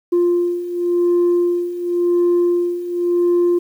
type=beating tone pair; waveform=sine; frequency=349.2 / 350.12 Hz; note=F4 / F4; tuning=0 / +4 cents; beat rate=0.92 Hz; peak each=-18 / -14 dBFS; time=0.12-3.59 s; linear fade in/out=10 ms; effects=tanh soft clip ceiling -10 dBFS + 8-bit